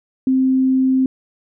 sine tone, 261.6 Hz, C4, in tune, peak -12 dBFS, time 0.27-1.06 s, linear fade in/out 2 ms, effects none

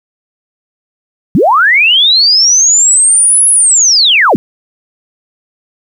sine linear two-way sweep, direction up then down, 136.5 to 10650 to 136.5 Hz, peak -4 dBFS, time 1.35-4.36 s, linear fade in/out 0 ms, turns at 3.49 s, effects 7-bit

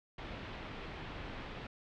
pink low-pass noise, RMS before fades -45 dBFS, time 0.18-1.67 s, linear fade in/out 5 ms, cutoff 3500 Hz, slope 24 dB/octave, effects none

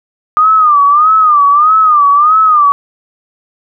sine tone with vibrato, 1212 Hz, D#6, 46 cents flat, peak -4 dBFS, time 0.37-2.72 s, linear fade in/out 0 ms, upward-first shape sine, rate 1.6 Hz, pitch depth 120 cents each way, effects none

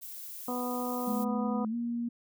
violet noise, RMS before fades -43 dBFS, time 0.01-1.25 s, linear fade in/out 20 ms
harmonic tone, 247 Hz, B3, in tune, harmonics 1 / 2 / 3 / 4 / 5, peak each -34 / -37 / -39 / -40 / -41 dBFS, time 0.48-1.65 s, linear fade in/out 2 ms
sine tone with pitch glide, 215.5 to 236.4 Hz, A3 to A#3, -36 to +24 cents, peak -30 dBFS, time 1.07-2.09 s, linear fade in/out 10 ms, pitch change +160 cents, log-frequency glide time 1.68-1.75 s
effects none

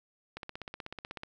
click train, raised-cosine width 0.3 ms, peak -24 dBFS, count 15, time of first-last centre 0.37-1.234 s, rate 16.2 Hz, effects 11-bit

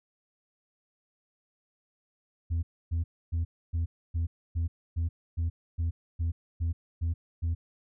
sine tone bursts, 83.4 Hz, E2, 21 cents sharp, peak -23 dBFS, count 13, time 2.5-7.55 s, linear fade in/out 20 ms, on 130 ms, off 280 ms, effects tanh soft clip ceiling -25 dBFS

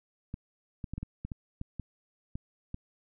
clicks, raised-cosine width 5 ms, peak -24 dBFS, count 11, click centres 0.341 / 0.842 / 0.936 / 0.98 / 1.03 / 1.25 / 1.318 / 1.614 / 1.797 / 2.355 / 2.744 s, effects none

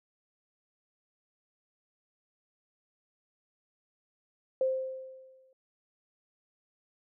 sine tone with exponential decay, 523.3 Hz, C5, in tune, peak -23 dBFS, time 4.61-5.53 s, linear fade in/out 2 ms, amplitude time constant 200 ms, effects none

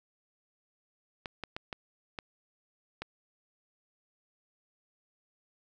clicks, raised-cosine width 0.3 ms, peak -21 dBFS, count 6, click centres 1.258 / 1.437 / 1.565 / 1.728 / 2.188 / 3.02 s, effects none

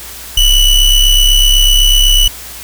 square ring-modulated tone, 1494 Hz, F#6, 16 cents sharp, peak -3 dBFS, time 0.37-2.28 s, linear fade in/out 5 ms, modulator 1460 Hz, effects added 60 Hz sine -36 dBFS peak until 2.63 s + white hiss -29 dBFS RMS until 2.63 s

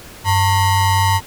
square ring-modulated tone, 499.7 Hz, B4, 20 cents sharp, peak -10 dBFS, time 0.24-1.21 s, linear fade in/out 50 ms, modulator 404 Hz, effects pink hiss -38 dBFS RMS until 1.26 s

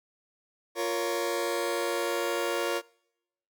sawtooth chord, Bb minor, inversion second, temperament just, 349.6 / 466.2 / 559.4 Hz, F4 / Bb4 / Db5, +2 / 0 / +16 cents, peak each -28 dBFS, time 0.75-2.82 s, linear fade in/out 50 ms, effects noise-tail reverb RT60 0.8 s tail -25 dB re dry

